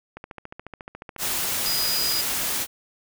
click train, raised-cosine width 0.5 ms, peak -22 dBFS, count 19, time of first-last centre 0.17-1.447 s, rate 14.1 Hz
white noise, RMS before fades -26 dBFS, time 1.18-2.67 s, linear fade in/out 50 ms
square tone, 4925 Hz, D#8, 19 cents flat, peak -25 dBFS, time 1.66-2.21 s, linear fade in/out 0 ms
effects none

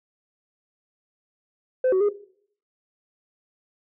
sine tone with pitch steps, 513 / 375.3 / 412.1 Hz, C5 / F#4 / G#4, -34 / +25 / -13 cents, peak -15 dBFS, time 1.84-2.089 s, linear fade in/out 5 ms, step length 83 ms, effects noise-tail reverb RT60 0.6 s tail -19 dB re dry + tanh soft clip ceiling -16 dBFS

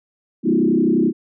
sine tone with frequency modulation, 279.5 Hz, C#4, 14 cents sharp, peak -13 dBFS, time 0.43-1.13 s, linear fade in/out 50 ms, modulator 31.6 Hz, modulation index 2.6, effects none

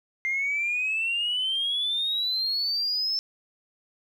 sine exponential sweep, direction up, 2093 to 5320 Hz, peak -23 dBFS, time 0.25-3.19 s, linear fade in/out 0 ms, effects tanh soft clip ceiling -20 dBFS + 10-bit

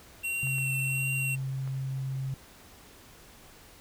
square tone with vibrato, 2731 Hz, F7, 39 cents flat, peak -30 dBFS, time 0.23-1.36 s, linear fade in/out 20 ms, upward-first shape triangle, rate 1.4 Hz, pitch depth 19 cents each way
sine tone, 133.5 Hz, C3, 35 cents sharp, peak -30 dBFS, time 0.43-2.34 s, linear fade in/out 0 ms
clicks, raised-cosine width 0.5 ms, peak -32 dBFS, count 3, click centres 0.471 / 0.583 / 1.676 s
effects pink hiss -53 dBFS RMS until 3.8 s

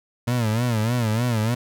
30% pulse tone with vibrato, 115.4 Hz, A#2, 17 cents flat, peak -17 dBFS, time 0.27-1.55 s, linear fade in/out 10 ms, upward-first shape sine, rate 3.3 Hz, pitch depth 130 cents each way, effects none

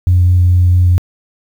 sine tone with vibrato, 89.4 Hz, F2, 41 cents sharp, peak -5 dBFS, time 0.07-0.98 s, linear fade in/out 0 ms, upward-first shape sine, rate 4.6 Hz, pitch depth 9 cents each way, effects tanh soft clip ceiling -2 dBFS + 7-bit

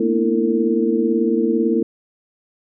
sine tone cluster, 224.5 / 242.5 / 301.9 / 333.1 / 453.2 Hz, A3 / B3 / D4 / E4 / A#4, +35 / -31 / +48 / +18 / -49 cents, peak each -21 / -22 / -27 / -19 / -21 dBFS, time 0-1.83 s, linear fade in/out 5 ms, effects none

